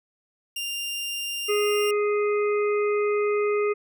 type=tone; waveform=sawtooth; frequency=2794 Hz; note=F7; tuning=in tune; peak=-25 dBFS; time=0.56-1.91 s; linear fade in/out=5 ms
type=harmonic tone; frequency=415.3 Hz; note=G#4; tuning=in tune; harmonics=1 / 3 / 5 / 6; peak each=-21 / -31 / -35 / -37 dBFS; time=1.48-3.74 s; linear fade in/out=20 ms
effects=none